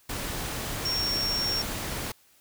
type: tone in noise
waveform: sine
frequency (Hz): 5520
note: F8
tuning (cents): -21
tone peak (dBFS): -26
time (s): 0.85-1.62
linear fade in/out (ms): 5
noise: pink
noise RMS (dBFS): -33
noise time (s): 0.09-2.12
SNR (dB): +4
effects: white hiss -61 dBFS RMS until 2.4 s